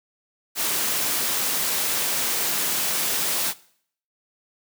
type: noise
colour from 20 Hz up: white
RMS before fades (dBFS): -24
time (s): 0.55-3.54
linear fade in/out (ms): 50
effects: noise-tail reverb RT60 0.6 s tail -20 dB re dry + high-pass 150 Hz 12 dB/octave